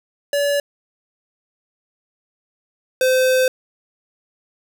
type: tone pair in turn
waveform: square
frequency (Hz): 572 / 515.1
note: D5 / C5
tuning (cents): -46 / -27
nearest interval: major second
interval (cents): 181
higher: first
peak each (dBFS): -17 / -14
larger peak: second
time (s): 0.33-0.6 / 3.01-3.48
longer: second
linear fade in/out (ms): 2
effects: none